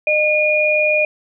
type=tone pair together; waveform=sine; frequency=609 / 2436 Hz; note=D#5 / D#7; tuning=-37 / -37 cents; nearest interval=2 octaves; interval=2400 cents; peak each=-16 / -15 dBFS; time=0.07-1.05 s; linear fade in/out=2 ms; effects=none